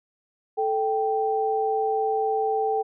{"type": "tone pair together", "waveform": "sine", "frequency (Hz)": [438.3, 781.9], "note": ["A4", "G5"], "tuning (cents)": [-7, -5], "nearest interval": "minor seventh", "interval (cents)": 1002, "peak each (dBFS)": -24, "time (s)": [0.57, 2.83], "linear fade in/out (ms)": 20, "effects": []}